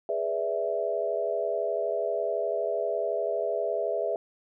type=chord; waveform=sine; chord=E dominant seventh; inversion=first; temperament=equal; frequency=415.3 / 493.9 / 587.3 / 659.3 Hz; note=G#4 / B4 / D5 / E5; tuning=0 / 0 / 0 / 0 cents; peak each=-32 / -33 / -33 / -29 dBFS; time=0.09-4.16 s; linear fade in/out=2 ms; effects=none